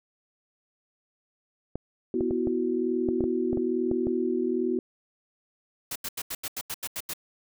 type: clicks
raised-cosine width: 2 ms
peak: -18 dBFS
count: 11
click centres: 1.756 / 2.208 / 2.309 / 2.472 / 3.088 / 3.207 / 3.24 / 3.53 / 3.573 / 3.914 / 4.07 s
type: chord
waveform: sine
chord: B suspended fourth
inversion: none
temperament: just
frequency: 246.9 / 329.3 / 370.4 Hz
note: B3 / E4 / F#4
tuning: 0 / -2 / +2 cents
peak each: -29 / -30 / -27 dBFS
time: 2.14-4.79 s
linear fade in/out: 2 ms
type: noise bursts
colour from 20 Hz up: white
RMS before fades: -33 dBFS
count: 10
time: 5.91-7.136 s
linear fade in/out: 5 ms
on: 47 ms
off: 84 ms
effects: none